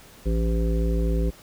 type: harmonic tone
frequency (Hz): 56.1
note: A1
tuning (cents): +34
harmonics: 1 / 3 / 5 / 7 / 9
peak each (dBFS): -21 / -28 / -33 / -32 / -34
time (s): 0.25-1.31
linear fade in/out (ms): 20
effects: pink hiss -49 dBFS RMS until 1.42 s